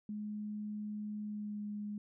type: tone with pitch glide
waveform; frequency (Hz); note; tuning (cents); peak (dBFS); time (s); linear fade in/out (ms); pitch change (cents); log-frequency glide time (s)
sine; 210.2 to 207.8; G#3 to G#3; +21 to +1; -38; 0.09-1.98; 2; -20; 1.23-1.63
effects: none